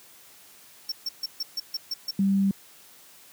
square tone bursts, 5440 Hz, F8, 46 cents flat, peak -27 dBFS, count 8, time 0.89-2.11 s, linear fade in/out 5 ms, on 30 ms, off 140 ms
sine tone, 196 Hz, G3, in tune, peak -19 dBFS, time 2.19-2.51 s, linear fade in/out 2 ms
effects white hiss -52 dBFS RMS until 3.32 s + high-pass 100 Hz 12 dB/octave

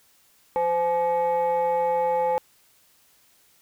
sine tone pair together, 515 / 854.1 Hz, C5 / G#5, -28 / +48 cents, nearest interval major sixth, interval 876 cents, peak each -21 dBFS, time 0.56-2.38 s, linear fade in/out 0 ms, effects tanh soft clip ceiling -17 dBFS + white hiss -60 dBFS RMS until 3.61 s

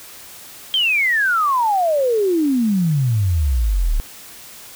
sine exponential sweep, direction down, 3223 to 33.99 Hz, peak -14 dBFS, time 0.74-4 s, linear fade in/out 0 ms, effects white hiss -39 dBFS RMS until 4.75 s

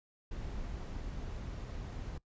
brown noise, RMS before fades -41 dBFS, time 0.31-2.18 s, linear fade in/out 5 ms, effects noise-tail reverb RT60 0.1 s tail -21 dB re dry + resampled to 16000 Hz

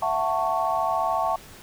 sine chord, F# minor seventh, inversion third, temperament just, 666 / 740 / 888 / 1110 Hz, E5 / F#5 / A5 / C#6, +18 / 0 / +16 / +2 cents, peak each -27 dBFS, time 0.02-1.36 s, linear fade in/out 5 ms, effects pink hiss -46 dBFS RMS until 1.62 s

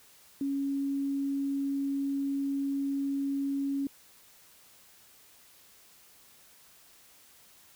sine tone, 277.2 Hz, C#4, in tune, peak -28 dBFS, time 0.41-3.87 s, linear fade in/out 2 ms, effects white hiss -58 dBFS RMS until 7.75 s

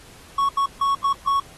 triangle tone bursts at uneven times, 1109 Hz, C#6, in tune, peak -15 dBFS, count 5, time 0.38-0.49 / 0.57-0.66 / 0.81-0.95 / 1.04-1.13 / 1.27-1.4 s, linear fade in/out 5 ms, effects pink hiss -47 dBFS RMS until 1.57 s + AAC 32 kbps

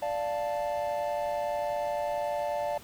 triangle chord, D minor, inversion none, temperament equal, 587.3 / 698.5 / 880 Hz, D5 / F5 / A5, 0 / 0 / 0 cents, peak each -29 / -32 / -33 dBFS, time 0.02-2.78 s, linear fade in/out 5 ms, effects pink hiss -51 dBFS RMS until 2.83 s

